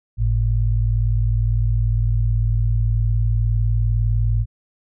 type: tone pair together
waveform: sine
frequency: 50.98 / 110.8 Hz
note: G#1 / A2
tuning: -31 / +13 cents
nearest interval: octave + minor second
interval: 1344 cents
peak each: -18 dBFS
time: 0.17-4.46 s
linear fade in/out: 50 ms
effects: none